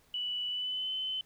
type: tone with pitch glide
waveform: sine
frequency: 2960 to 3047 Hz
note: F#7 to G7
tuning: 0 to -50 cents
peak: -32 dBFS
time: 0.14-1.21 s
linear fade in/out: 2 ms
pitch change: +50 cents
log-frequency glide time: 0.48-0.91 s
effects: pink hiss -66 dBFS RMS until 1.25 s